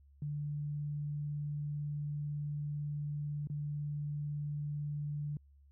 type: tone with dropouts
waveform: sine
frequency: 147 Hz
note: D3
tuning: 2 cents sharp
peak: -35 dBFS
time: 0.22-5.37 s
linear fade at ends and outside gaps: 2 ms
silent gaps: 3.472-3.499 s
effects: added 70 Hz sine -59 dBFS peak until 5.71 s